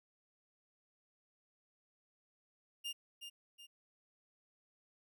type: tone with echo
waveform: 40% pulse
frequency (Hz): 2818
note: F7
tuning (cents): +15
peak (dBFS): -38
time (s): 2.84-2.93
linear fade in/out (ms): 20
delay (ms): 370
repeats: 2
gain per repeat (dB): -7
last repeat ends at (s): 3.67
effects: none